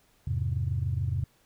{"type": "chord", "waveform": "sine", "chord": "E augmented", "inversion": "none", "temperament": "equal with one note detuned", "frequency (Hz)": [84.14, 103.83, 130.81], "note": ["E2", "G#2", "B#2"], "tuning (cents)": [36, 0, 0], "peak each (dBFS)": -30, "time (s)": [0.27, 1.24], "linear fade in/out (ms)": 5, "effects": ["tanh soft clip ceiling -18 dBFS", "pink hiss -65 dBFS RMS until 1.45 s"]}